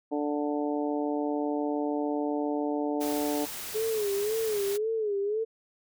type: harmonic tone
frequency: 147.1 Hz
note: D3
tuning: 3 cents sharp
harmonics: 2 / 3 / 4 / 5 / 6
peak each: -29 / -33 / -35 / -37 / -39 dBFS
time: 0.11-3.46 s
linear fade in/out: 20 ms
type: noise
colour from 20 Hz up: white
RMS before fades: -38 dBFS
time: 3-4.78 s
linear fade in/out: 20 ms
type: tone with vibrato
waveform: sine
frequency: 422.7 Hz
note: G#4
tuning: 31 cents sharp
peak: -26 dBFS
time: 3.74-5.45 s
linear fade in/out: 20 ms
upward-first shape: sine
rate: 1.9 Hz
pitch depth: 110 cents each way
effects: none